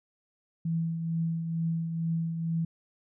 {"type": "tone with tremolo", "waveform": "sine", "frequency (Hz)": 164.81, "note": "E3", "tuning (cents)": 0, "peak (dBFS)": -25, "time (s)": [0.65, 2.65], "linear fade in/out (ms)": 5, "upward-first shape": "triangle", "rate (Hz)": 2.2, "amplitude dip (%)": 50, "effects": []}